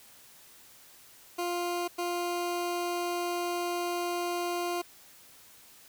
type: tone bursts at uneven times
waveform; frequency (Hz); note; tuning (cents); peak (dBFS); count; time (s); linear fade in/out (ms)
20% pulse; 350; F4; +4; -25; 2; 1.38-1.88 / 1.98-4.82; 10
effects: white hiss -55 dBFS RMS until 5.88 s